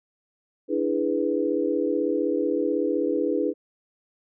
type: chord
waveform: sine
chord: E dominant seventh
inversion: third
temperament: equal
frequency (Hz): 293.7 / 329.6 / 415.3 / 493.9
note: D4 / E4 / G#4 / B4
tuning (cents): 0 / 0 / 0 / 0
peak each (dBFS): -27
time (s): 0.68-3.54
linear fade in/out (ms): 50
effects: none